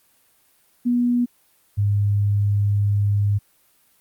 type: tone pair in turn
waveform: sine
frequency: 242.7 / 102.04 Hz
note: B3 / G#2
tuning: -30 / -30 cents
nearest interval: octave + minor third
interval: 1500 cents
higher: first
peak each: -16 dBFS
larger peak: neither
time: 0.85-1.26 / 1.77-3.39 s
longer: second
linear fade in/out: 20 ms
effects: white hiss -60 dBFS RMS until 4 s + Opus 32 kbps